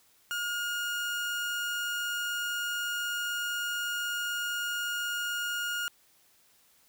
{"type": "tone", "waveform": "30% pulse", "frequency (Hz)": 1427, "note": "F6", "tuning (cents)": 37, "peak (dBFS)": -28, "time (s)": [0.31, 5.88], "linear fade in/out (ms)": 0, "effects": ["white hiss -64 dBFS RMS until 6.88 s"]}